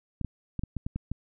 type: clicks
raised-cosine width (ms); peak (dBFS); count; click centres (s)
5; -19; 8; 0.213 / 0.247 / 0.593 / 0.636 / 0.767 / 0.865 / 0.96 / 1.116
effects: none